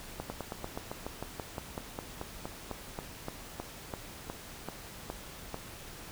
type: slowing click train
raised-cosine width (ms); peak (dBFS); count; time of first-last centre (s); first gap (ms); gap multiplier
1; -22; 24; 0.2-5.544; 100; 1.07
effects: pink hiss -47 dBFS RMS until 6.11 s